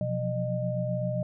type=tone cluster; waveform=sine; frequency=125 / 173.8 / 181.4 / 610 Hz; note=B2 / F3 / F#3 / D#5; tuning=+21 / -8 / -34 / -34 cents; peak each=-30 / -35 / -36 / -31 dBFS; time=0.01-1.23 s; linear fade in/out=2 ms; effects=none